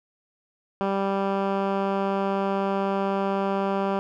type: tone with low-pass filter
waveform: 10% pulse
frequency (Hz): 196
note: G3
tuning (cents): 0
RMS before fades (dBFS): -25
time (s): 0.81-3.99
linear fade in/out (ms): 0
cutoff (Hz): 1700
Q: 0.58
effects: none